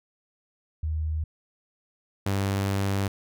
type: tone pair in turn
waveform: sine / sawtooth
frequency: 78.1 / 98.4 Hz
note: D#2 / G2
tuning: +7 / +7 cents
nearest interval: major third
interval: 400 cents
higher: second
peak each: -25 / -20 dBFS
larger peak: second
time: 0.83-1.24 / 2.26-3.08 s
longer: second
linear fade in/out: 5 ms
effects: none